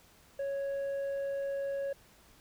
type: tone with tanh clipping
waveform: sine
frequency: 554 Hz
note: C#5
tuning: 1 cent flat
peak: -33 dBFS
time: 0.39-1.93 s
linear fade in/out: 5 ms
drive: 4 dB
effects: pink hiss -61 dBFS RMS until 2.4 s